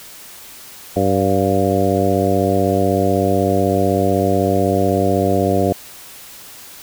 harmonic tone with a mistuned harmonic, 96 Hz, G2, 36 cents flat, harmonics 1 / 2 / 3 / 4 / 5 / 6 / 7, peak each -21 / -21 / -21 / -21 / -21 / -21 / -21 dBFS, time 0.96-5.73 s, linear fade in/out 5 ms, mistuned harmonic 7, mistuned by +62 cents, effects white hiss -38 dBFS RMS until 6.82 s

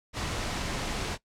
pink noise, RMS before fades -32 dBFS, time 0.13-1.18 s, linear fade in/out 50 ms, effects noise-tail reverb RT60 0.1 s tail -19 dB re dry + low-pass 7000 Hz 12 dB/octave

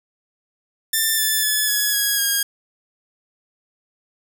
5% pulse tone with pitch steps, 1782 / 1750.4 / 1719.3 / 1688.8 / 1658.8 / 1629.4 Hz, A6 / A6 / A6 / G#6 / G#6 / G#6, +22 / -9 / -41 / +29 / -3 / -33 cents, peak -7 dBFS, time 0.93-2.43 s, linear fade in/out 5 ms, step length 250 ms, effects none

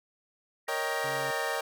sine tone with pitch glide, 1884 to 1837.8 Hz, A#6 to A#6, +18 to -25 cents, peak -35 dBFS, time 0.67-1.59 s, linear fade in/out 50 ms, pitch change -43 cents, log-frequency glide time 1.16-1.29 s
25% pulse chord, Eb dominant seventh, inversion second, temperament equal, 466.2 / 554.4 / 622.3 / 784 Hz, Bb4 / Db5 / Eb5 / G5, 0 / 0 / 0 / 0 cents, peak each -32 dBFS, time 0.68-1.61 s, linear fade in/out 5 ms
sawtooth tone, 137.5 Hz, C#3, 14 cents flat, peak -37 dBFS, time 1.04-1.31 s, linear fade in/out 5 ms
effects none

